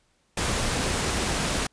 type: noise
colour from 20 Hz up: pink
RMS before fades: -26 dBFS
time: 0.37-1.67 s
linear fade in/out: 5 ms
effects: pink hiss -67 dBFS RMS until 1.72 s + resampled to 22050 Hz